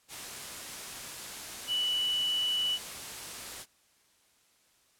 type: tone in noise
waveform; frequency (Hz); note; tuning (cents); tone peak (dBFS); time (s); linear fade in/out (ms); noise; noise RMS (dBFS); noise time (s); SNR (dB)
sine; 2960; F#7; 0; -27; 1.67-2.79; 50; white; -41; 0.08-3.66; +11
effects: white hiss -67 dBFS RMS until 4.99 s + low-pass 11000 Hz 12 dB/octave